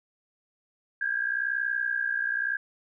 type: tone pair together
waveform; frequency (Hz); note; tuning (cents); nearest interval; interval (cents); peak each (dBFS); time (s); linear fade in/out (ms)
sine; 1593.1 / 1654; G6 / G#6; +28 / -8; minor second; 64; -28 / -29; 1.01-2.57; 5
effects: none